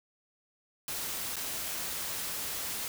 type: noise with dropouts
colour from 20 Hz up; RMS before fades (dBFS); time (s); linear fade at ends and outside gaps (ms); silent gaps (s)
white; -36; 0.88-2.88; 1; 1.358-1.366
effects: none